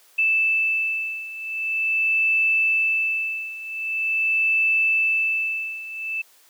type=beating tone pair; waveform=sine; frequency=2637 / 2637.44 Hz; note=E7 / E7; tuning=0 / 0 cents; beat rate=0.44 Hz; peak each=-24 / -21 dBFS; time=0.18-6.22 s; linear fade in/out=10 ms; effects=white hiss -55 dBFS RMS until 6.49 s + high-pass 400 Hz 12 dB/octave